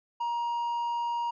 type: tone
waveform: triangle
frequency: 945 Hz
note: A#5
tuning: 23 cents sharp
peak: -26 dBFS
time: 0.2-1.31 s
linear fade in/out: 10 ms
effects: resampled to 16000 Hz